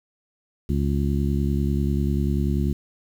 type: harmonic tone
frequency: 70.2 Hz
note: C#2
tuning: 22 cents sharp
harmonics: 1 / 2 / 3 / 4 / 5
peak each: -23 / -25 / -26 / -32 / -32 dBFS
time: 0.69-2.73 s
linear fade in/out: 5 ms
effects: 8-bit